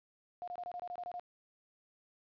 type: tone bursts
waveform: sine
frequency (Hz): 711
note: F5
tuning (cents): +31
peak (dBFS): -39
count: 10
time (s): 0.42-1.196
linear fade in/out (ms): 0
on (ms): 56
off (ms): 24
effects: resampled to 11025 Hz + 12-bit